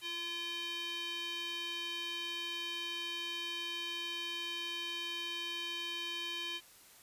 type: tone with band-pass filter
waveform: square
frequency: 343.4 Hz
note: F4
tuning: 29 cents flat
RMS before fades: -40 dBFS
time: 0.01-6.61 s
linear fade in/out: 50 ms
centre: 3100 Hz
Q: 4
effects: white hiss -59 dBFS RMS until 7.02 s + resampled to 32000 Hz